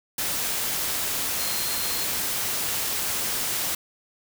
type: tone in noise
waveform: sine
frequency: 4186 Hz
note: C8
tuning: in tune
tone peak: -34 dBFS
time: 1.39-2.05 s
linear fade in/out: 5 ms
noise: white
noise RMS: -27 dBFS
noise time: 0.18-3.75 s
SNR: -10 dB
effects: none